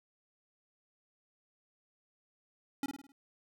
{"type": "tone with echo", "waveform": "square", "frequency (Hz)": 277.2, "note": "C#4", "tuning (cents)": 0, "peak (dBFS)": -32, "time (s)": [2.83, 2.86], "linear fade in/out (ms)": 2, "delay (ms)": 52, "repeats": 5, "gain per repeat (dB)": -6, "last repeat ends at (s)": 3.12, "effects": []}